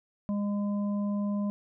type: harmonic tone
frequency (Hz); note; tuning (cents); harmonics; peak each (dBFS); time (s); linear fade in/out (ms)
204; G#3; -31; 1 / 3 / 5; -27 / -40 / -45; 0.29-1.5; 0
effects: none